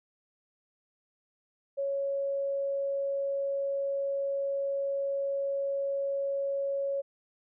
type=tone; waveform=sine; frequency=554.4 Hz; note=C#5; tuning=in tune; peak=-28 dBFS; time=1.77-7.02 s; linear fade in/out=20 ms; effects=none